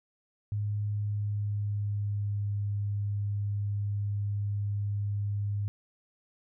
sine tone with pitch glide, 103.83 to 102.05 Hz, G#2 to G#2, 0 to -30 cents, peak -28 dBFS, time 0.52-5.68 s, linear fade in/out 0 ms, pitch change -30 cents, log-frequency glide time 0.91-2.51 s, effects none

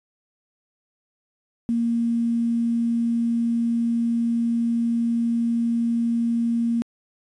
sine tone with quantisation, 233.1 Hz, A#3, in tune, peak -19 dBFS, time 1.69-6.82 s, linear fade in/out 0 ms, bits 8, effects resampled to 22050 Hz

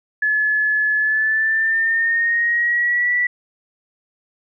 sine tone with pitch glide, 1714 to 1957.5 Hz, A6 to B6, -46 to -16 cents, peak -15 dBFS, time 0.22-3.27 s, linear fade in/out 5 ms, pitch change +230 cents, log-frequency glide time 0.97-3.15 s, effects none

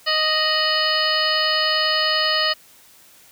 harmonic tone with a mistuned harmonic, 622.3 Hz, D#5, in tune, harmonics 1 / 2 / 3 / 4 / 5 / 6 / 7 / 8, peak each -26 / -25 / -24 / -35 / -23 / -34 / -23 / -26 dBFS, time 0.06-2.54 s, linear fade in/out 20 ms, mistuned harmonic 5, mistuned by -82 cents, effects white hiss -50 dBFS RMS until 3.31 s

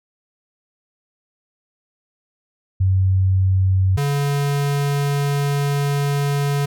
sine / square tone pair in turn, 94.6 / 142.27 Hz, F#2 / C#3, +39 / +45 cents, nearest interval perfect fifth, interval 706 cents, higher second, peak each -13 / -18 dBFS, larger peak first, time 2.8-3.97 / 3.97-6.66 s, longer second, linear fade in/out 10 ms, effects none

